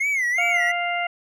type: tone with vibrato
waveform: triangle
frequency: 2100 Hz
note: C7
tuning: 6 cents sharp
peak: -18 dBFS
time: 0-0.72 s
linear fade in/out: 10 ms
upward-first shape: sine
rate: 2.7 Hz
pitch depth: 160 cents each way
type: harmonic tone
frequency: 698.5 Hz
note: F5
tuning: in tune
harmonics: 1 / 2 / 3 / 4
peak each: -25 / -31 / -26 / -32 dBFS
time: 0.38-1.07 s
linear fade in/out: 5 ms
effects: none